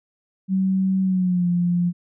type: tone with pitch glide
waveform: sine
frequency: 190 to 175.24 Hz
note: F#3 to F3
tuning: +46 to +6 cents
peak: -17 dBFS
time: 0.48-1.93 s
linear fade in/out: 50 ms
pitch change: -140 cents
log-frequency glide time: 1.02-1.48 s
effects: none